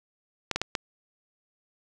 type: clicks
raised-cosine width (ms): 0.2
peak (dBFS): -9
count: 4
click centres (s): 0.513 / 0.56 / 0.616 / 0.752
effects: none